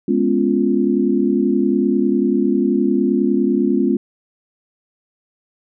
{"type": "chord", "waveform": "sine", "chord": "C# dominant seventh", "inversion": "second", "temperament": "equal", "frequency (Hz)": [207.7, 246.9, 277.2, 349.2], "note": ["G#3", "B3", "C#4", "E#4"], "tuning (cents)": [0, 0, 0, 0], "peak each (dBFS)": -19, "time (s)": [0.08, 3.97], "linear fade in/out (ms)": 5, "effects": []}